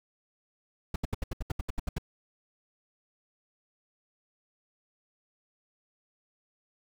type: noise bursts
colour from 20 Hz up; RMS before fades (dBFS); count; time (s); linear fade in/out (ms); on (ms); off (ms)
brown; -29; 12; 0.94-1.983; 5; 20; 73
effects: none